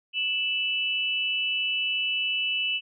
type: tone pair together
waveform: sine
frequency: 2637 / 2960 Hz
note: E7 / F#7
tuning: 0 / 0 cents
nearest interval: major second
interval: 200 cents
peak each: -27 dBFS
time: 0.13-2.81 s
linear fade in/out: 50 ms
effects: none